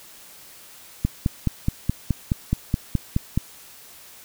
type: click train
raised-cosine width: 5 ms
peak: -7 dBFS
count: 12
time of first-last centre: 1.05-3.376 s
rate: 4.73 Hz
effects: white hiss -46 dBFS RMS until 4.24 s